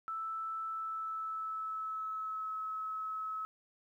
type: tone with pitch glide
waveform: sine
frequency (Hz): 1318.5 to 1290.6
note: E6 to E6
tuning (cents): 0 to -37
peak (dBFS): -36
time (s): 0.08-3.45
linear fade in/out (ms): 0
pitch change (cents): -37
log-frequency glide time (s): 0.69-2.53
effects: 12-bit